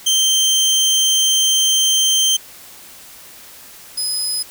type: tone pair in turn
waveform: 25% pulse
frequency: 3136 / 5034 Hz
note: G7 / D#8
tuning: 0 / +19 cents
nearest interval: minor sixth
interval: 819 cents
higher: second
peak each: -9 / -14 dBFS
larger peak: first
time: 0.06-2.37 / 3.97-4.43 s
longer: first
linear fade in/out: 10 ms
effects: white hiss -40 dBFS RMS until 4.5 s